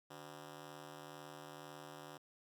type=ring-modulated tone; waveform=10% pulse; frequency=220 Hz; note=A3; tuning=in tune; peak=-39 dBFS; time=0.1-2.18 s; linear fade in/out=10 ms; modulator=69 Hz; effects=none